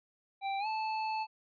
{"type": "tone with pitch glide", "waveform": "square", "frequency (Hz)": [784, 874.9], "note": ["G5", "A5"], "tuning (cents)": [0, -10], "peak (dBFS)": -33, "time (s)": [0.41, 1.27], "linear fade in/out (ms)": 50, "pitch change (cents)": 190, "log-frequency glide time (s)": [0.59, 0.67], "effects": ["resampled to 11025 Hz"]}